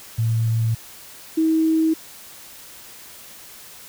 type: tone pair in turn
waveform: sine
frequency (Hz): 113.3 / 319.9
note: A#2 / D#4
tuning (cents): -49 / +48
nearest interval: octave + tritone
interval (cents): 1797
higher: second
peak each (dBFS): -17 / -15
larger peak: second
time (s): 0.18-0.75 / 1.37-1.94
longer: neither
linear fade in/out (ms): 10
effects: white hiss -42 dBFS RMS until 3.88 s